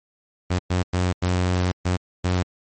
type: tone bursts at uneven times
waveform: sawtooth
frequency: 90.5 Hz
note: F#2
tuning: 38 cents flat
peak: -15 dBFS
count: 6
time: 0.5-0.59 / 0.7-0.83 / 0.93-1.13 / 1.22-1.72 / 1.85-1.97 / 2.24-2.43 s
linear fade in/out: 10 ms
effects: MP3 32 kbps